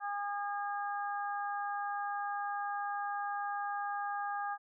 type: harmonic tone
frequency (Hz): 406.9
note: G#4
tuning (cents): -35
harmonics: 2 / 3 / 4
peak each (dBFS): -36 / -40 / -42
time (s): 0-4.58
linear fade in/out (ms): 50
effects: none